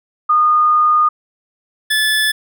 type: tone pair in turn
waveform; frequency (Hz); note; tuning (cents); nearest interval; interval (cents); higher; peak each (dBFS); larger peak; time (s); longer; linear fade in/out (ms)
sine / 25% pulse; 1225 / 1732.4; D#6 / A6; -27 / -27; tritone; 600; second; -9; neither; 0.29-1.09 / 1.9-2.32; first; 10
effects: none